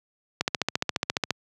click train, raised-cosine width 0.2 ms, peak -6 dBFS, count 14, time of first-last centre 0.41-1.307 s, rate 14.5 Hz, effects high-pass 100 Hz 12 dB/octave

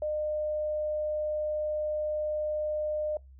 sine tone, 607 Hz, D#5, 43 cents flat, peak -28 dBFS, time 0.02-3.17 s, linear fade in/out 2 ms, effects noise-tail reverb RT60 0.2 s tail -24 dB re dry + added 66 Hz sine -49 dBFS peak until 3.39 s

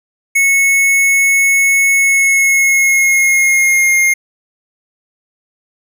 square tone with pitch glide, 2199 to 2130 Hz, C#7 to C7, -14 to +30 cents, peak -9 dBFS, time 0.35-4.14 s, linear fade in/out 10 ms, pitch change -56 cents, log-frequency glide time 1.93-3.98 s, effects none

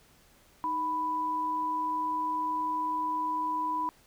sine tone pair together, 311.8 / 990 Hz, D#4 / B5, +4 / +4 cents, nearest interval octave + minor sixth, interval 2000 cents, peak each -39 / -28 dBFS, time 0.64-3.89 s, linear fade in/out 0 ms, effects pink hiss -61 dBFS RMS until 4.06 s

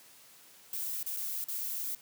violet noise with dropouts, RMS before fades -36 dBFS, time 0.73-1.95 s, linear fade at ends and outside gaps 2 ms, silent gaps 1.03-1.063 / 1.165-1.169 / 1.442-1.484 s, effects white hiss -57 dBFS RMS until 2.01 s + high-pass 100 Hz 12 dB/octave

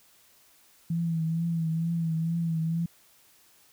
sine tone with vibrato, 164.81 Hz, E3, in tune, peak -25 dBFS, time 0.9-2.86 s, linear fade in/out 5 ms, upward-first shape triangle, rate 2.2 Hz, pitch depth 51 cents each way, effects white hiss -60 dBFS RMS until 3.72 s

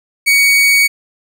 40% pulse tone, 2244 Hz, C#7, 21 cents sharp, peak -7 dBFS, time 0.26-0.88 s, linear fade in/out 20 ms, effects none

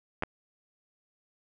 clicks, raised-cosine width 0.5 ms, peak -15 dBFS, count 2, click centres 0.224 / 0.235 s, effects none

